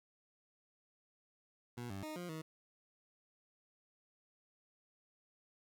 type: tone with pitch steps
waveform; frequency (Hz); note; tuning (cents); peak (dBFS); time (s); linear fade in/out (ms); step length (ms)
20% pulse; 120.8 / 97.6 / 309.3 / 176.5 / 158.6; B2 / G2 / D#4 / F3 / D#3; -38 / -7 / -10 / +19 / +33; -38; 1.77-2.42; 10; 130
effects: 11-bit